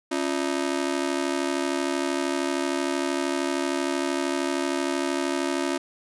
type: ring-modulated tone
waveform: sawtooth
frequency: 311.1 Hz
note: D#4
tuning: in tune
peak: -17 dBFS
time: 0.11-5.78 s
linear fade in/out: 10 ms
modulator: 36.5 Hz
effects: resampled to 24000 Hz